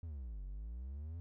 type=exponential two-way sweep; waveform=triangle; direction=down then up; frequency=87.31 to 45.49 to 87.31 Hz; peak=-40 dBFS; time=0.03-1.2 s; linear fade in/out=0 ms; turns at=0.44 s; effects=none